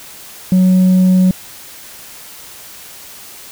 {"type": "tone", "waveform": "sine", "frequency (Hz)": 185, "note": "F#3", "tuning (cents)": 0, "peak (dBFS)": -4, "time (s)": [0.52, 1.31], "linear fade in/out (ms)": 2, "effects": ["tanh soft clip ceiling -6 dBFS", "white hiss -35 dBFS RMS until 3.51 s"]}